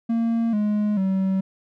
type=tone with pitch steps; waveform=triangle; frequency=229.8 / 209.5 / 191.02 Hz; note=A#3 / G#3 / G3; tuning=-25 / +15 / -45 cents; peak=-17 dBFS; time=0.09-1.41 s; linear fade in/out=10 ms; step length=440 ms; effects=none